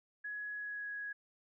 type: tone with pitch glide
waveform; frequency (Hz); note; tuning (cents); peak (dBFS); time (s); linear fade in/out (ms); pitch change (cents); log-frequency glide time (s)
sine; 1680 to 1665.5; G#6 to G#6; +19 to +4; -39; 0.24-1.13; 10; -15; 0.55-0.89
effects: none